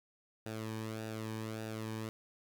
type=tone with flanger; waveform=sawtooth; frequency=110.3 Hz; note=A2; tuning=5 cents sharp; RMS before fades=-41 dBFS; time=0.46-2.09 s; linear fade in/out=0 ms; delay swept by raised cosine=0.93 to 1.49 ms; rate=1.7 Hz; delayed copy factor=-0.65; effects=none